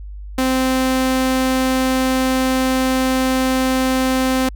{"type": "tone", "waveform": "sawtooth", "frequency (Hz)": 260, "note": "C4", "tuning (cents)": -11, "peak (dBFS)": -11, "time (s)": [0.38, 4.49], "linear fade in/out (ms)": 5, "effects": ["added 50 Hz sine -29 dBFS peak until 4.55 s"]}